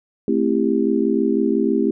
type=chord; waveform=sine; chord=A minor seventh; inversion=none; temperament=just; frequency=220 / 264 / 330 / 396 Hz; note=A3 / C4 / E4 / G4; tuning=0 / +16 / +2 / +18 cents; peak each=-21 dBFS; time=0.28-1.91 s; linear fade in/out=2 ms; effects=none